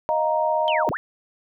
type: chord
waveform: sine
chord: Eb suspended second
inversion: none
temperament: just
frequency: 622.3 / 700 / 933.4 Hz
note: Eb5 / F5 / Bb5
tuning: 0 / +4 / +2 cents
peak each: -22 / -27 / -22 dBFS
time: 0.09-0.89 s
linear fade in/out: 0 ms
type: linear two-way sweep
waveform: sine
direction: down then up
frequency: 3214 to 92.5 to 1926 Hz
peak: -24 dBFS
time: 0.68-0.97 s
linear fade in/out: 0 ms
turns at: 0.9 s
effects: none